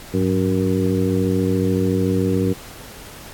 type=harmonic tone with a mistuned harmonic; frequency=93.9 Hz; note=F#2; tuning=26 cents sharp; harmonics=1 / 2 / 3 / 4 / 5; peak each=-22 / -21 / -22 / -24 / -24 dBFS; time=0.13-2.54 s; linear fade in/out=20 ms; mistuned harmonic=1; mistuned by=+120 cents; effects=pink hiss -39 dBFS RMS until 3.33 s + AAC 64 kbps